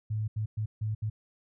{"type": "tone bursts at uneven times", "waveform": "sine", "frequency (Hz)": 107.9, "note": "A2", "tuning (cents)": -33, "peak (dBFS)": -28, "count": 5, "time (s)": [[0.1, 0.28], [0.36, 0.46], [0.57, 0.66], [0.81, 0.95], [1.02, 1.1]], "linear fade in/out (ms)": 10, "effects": []}